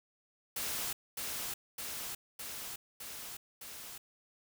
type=noise with echo; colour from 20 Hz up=white; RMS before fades=-37 dBFS; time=0.56-0.93 s; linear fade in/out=5 ms; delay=610 ms; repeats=5; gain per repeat=-2 dB; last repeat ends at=3.98 s; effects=none